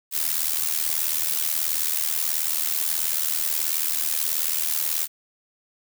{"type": "noise with amplitude modulation", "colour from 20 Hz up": "blue", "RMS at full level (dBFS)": -21, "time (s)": [0.11, 5.08], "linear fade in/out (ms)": 50, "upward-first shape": "sine", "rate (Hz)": 78.5, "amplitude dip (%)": 80, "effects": []}